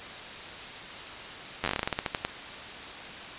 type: slowing click train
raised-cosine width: 0.3 ms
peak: -11 dBFS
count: 16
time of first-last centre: 1.64-2.25 s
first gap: 10 ms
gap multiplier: 1.18
effects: white hiss -40 dBFS RMS until 3.38 s + resampled to 8000 Hz